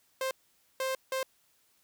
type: tone bursts at uneven times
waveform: sawtooth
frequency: 526 Hz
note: C5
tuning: 9 cents sharp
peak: -26 dBFS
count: 3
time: 0.21-0.31 / 0.8-0.95 / 1.12-1.23 s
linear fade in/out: 2 ms
effects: white hiss -69 dBFS RMS until 1.83 s